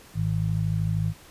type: harmonic tone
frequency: 53.1 Hz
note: G#1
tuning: 39 cents sharp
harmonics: 1 / 2 / 3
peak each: -34 / -25 / -26 dBFS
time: 0.14-1.14 s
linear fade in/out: 50 ms
effects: pink hiss -50 dBFS RMS until 1.3 s + resampled to 32000 Hz